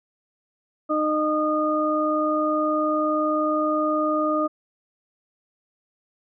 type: harmonic tone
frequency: 306.4 Hz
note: D#4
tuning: 27 cents flat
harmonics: 1 / 2 / 4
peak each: -24 / -24 / -24 dBFS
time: 0.89-4.48 s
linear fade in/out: 20 ms
effects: none